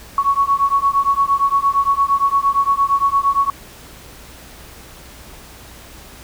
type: beating tone pair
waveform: sine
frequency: 1108.7 / 1117.4 Hz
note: C#6 / C#6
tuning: 0 / +13 cents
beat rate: 8.7 Hz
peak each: -16 dBFS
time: 0.18-3.5 s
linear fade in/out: 2 ms
effects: added 60 Hz sine -45 dBFS peak until 6.23 s + pink hiss -40 dBFS RMS until 6.23 s